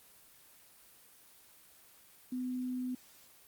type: tone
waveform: sine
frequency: 252.3 Hz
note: B3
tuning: 37 cents sharp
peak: -34 dBFS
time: 2.32-2.95 s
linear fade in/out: 5 ms
effects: white hiss -60 dBFS RMS until 3.47 s + Opus 24 kbps